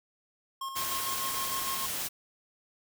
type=tone with tremolo; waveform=square; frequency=1075 Hz; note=C6; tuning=47 cents sharp; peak=-34 dBFS; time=0.61-1.86 s; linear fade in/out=5 ms; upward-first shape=square; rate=6.6 Hz; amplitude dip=45%
type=noise; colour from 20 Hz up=white; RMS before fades=-34 dBFS; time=0.75-2.09 s; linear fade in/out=20 ms
effects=none